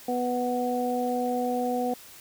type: harmonic tone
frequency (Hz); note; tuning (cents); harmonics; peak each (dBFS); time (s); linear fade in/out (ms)
246.9; B3; 0; 1 / 2 / 3; -29 / -29 / -29; 0.08-1.94; 5
effects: white hiss -48 dBFS RMS until 2.2 s